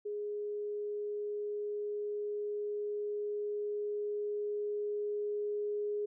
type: tone with level ramp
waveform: sine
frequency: 415.3 Hz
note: G#4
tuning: in tune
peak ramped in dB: -35 to -32 dBFS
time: 0.05-6.06 s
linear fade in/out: 10 ms
effects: none